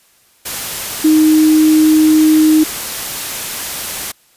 sine tone in noise, 311.1 Hz, D#4, in tune, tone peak -6 dBFS, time 1.04-2.64 s, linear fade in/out 10 ms, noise white, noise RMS -22 dBFS, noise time 0.45-4.12 s, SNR +13 dB, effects white hiss -52 dBFS RMS until 4.36 s + resampled to 32000 Hz

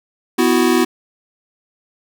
square chord, B suspended fourth, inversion none, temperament equal with one note detuned, 249.2 / 329.6 / 370 Hz, B3 / E4 / F#4, +16 / 0 / 0 cents, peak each -17 dBFS, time 0.38-0.85 s, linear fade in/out 10 ms, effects none

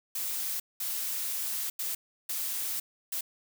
blue noise bursts at uneven times, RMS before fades -33 dBFS, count 5, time 0.15-0.6 / 0.8-1.7 / 1.79-1.95 / 2.29-2.8 / 3.12-3.21 s, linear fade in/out 5 ms, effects none

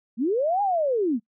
sine linear two-way sweep, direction up then down, 203.8 to 830.6 to 203.8 Hz, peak -20 dBFS, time 0.17-1.2 s, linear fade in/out 50 ms, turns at 0.62 s, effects noise-tail reverb RT60 0.1 s tail -26 dB re dry

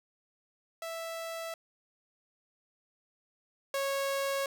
sawtooth tone pair in turn, 659.3 / 550.4 Hz, E5 / C#5, 0 / -12 cents, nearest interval minor third, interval 312 cents, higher first, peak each -33 / -26 dBFS, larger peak second, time 0.82-1.54 / 3.74-4.46 s, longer neither, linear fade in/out 2 ms, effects none

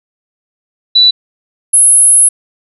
sine tone pair in turn, 3962 / 10617 Hz, B7 / E9, +5 / +11 cents, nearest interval octave + perfect fourth, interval 1706 cents, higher second, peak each -3 dBFS, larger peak neither, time 0.95-1.11 / 1.73-2.29 s, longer second, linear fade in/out 10 ms, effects none

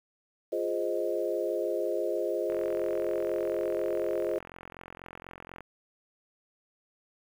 sine chord, F minor seventh, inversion none, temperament equal, 349.2 / 415.3 / 523.3 / 622.3 Hz, F4 / Ab4 / C5 / Eb5, 0 / 0 / 0 / 0 cents, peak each -33 dBFS, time 0.52-4.39 s, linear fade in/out 10 ms
click train, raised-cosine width 0.5 ms, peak -28 dBFS, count 138, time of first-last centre 2.5-5.607 s, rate 44.1 Hz
effects 9-bit

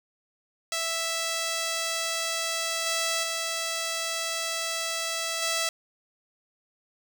5% pulse tone with level steps, 659.3 Hz, E5, in tune, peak -16 / -14 / -17 / -14 dBFS, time 0.72-5.69 s, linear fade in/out 2 ms, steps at 2.86 / 3.23 / 5.42 s, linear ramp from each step 5 ms, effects none

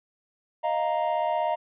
triangle chord, Eb suspended second, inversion none, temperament equal, 622.3 / 698.5 / 932.3 Hz, Eb5 / F5 / Bb5, 0 / 0 / 0 cents, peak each -26 dBFS, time 0.63-1.56 s, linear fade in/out 20 ms, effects resampled to 8000 Hz

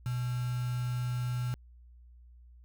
sine tone with quantisation, 123.47 Hz, B2, in tune, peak -30 dBFS, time 0.06-1.54 s, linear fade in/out 0 ms, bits 7, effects added 60 Hz sine -52 dBFS peak until 2.64 s

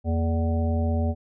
harmonic tone with a mistuned harmonic, 83.5 Hz, E2, 23 cents sharp, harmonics 1 / 3 / 5 / 7 / 9, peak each -22 / -28 / -36 / -33 / -36 dBFS, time 0.04-1.15 s, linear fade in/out 50 ms, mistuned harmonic 3, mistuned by -120 cents, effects none

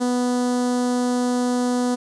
sawtooth tone with notch filter, 246.9 Hz, B3, in tune, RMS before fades -21 dBFS, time 0-1.96 s, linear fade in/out 20 ms, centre 2400 Hz, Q 0.58, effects resampled to 22050 Hz + 9-bit

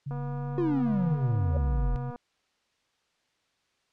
sine tone with pitch glide, 140.2 to 132.33 Hz, C#3 to C3, +20 to +20 cents, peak -31 dBFS, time 0.06-2.11 s, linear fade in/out 10 ms, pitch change -100 cents, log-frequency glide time 1.78-1.89 s
click train, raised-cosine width 1 ms, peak -29 dBFS, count 497, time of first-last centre 0.11-2.16 s, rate 242 Hz
triangle exponential sweep, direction down, 364.5 to 41.47 Hz, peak -22 dBFS, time 0.58-1.96 s, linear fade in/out 0 ms
sine tone with exponential growth, 554.4 Hz, C#5, in tune, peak -27 dBFS, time 1.49-1.57 s, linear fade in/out 2 ms, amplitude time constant 17 ms
effects white hiss -72 dBFS RMS until 3.92 s + low-pass 5000 Hz 12 dB/octave

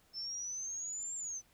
sine exponential two-way sweep, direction up then down, 5274 to 7459 to 5980 Hz, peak -38 dBFS, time 0.13-1.42 s, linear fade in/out 50 ms, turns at 1.15 s, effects pink hiss -68 dBFS RMS until 1.53 s

